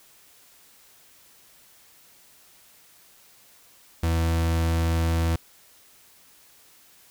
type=tone; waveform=40% pulse; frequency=82.5 Hz; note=E2; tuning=2 cents sharp; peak=-20 dBFS; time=4.03-5.36 s; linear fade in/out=5 ms; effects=white hiss -55 dBFS RMS until 7.1 s